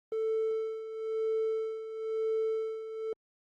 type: tone with tremolo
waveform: triangle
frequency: 442.3 Hz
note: A4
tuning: 9 cents sharp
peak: -24 dBFS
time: 0.12-3.13 s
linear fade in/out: 2 ms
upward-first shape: sine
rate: 1 Hz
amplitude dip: 75%
effects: tanh soft clip ceiling -23 dBFS + Opus 24 kbps